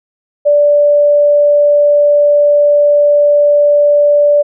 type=tone; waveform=sine; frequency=584 Hz; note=D5; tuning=10 cents flat; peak=-5 dBFS; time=0.45-4.43 s; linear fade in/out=20 ms; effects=none